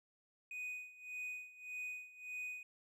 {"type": "tone with tremolo", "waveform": "triangle", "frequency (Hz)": 2489, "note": "D#7", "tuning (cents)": 0, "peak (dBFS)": -39, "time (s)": [0.51, 2.63], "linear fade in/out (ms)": 2, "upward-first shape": "sine", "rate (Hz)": 1.7, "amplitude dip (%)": 85, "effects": []}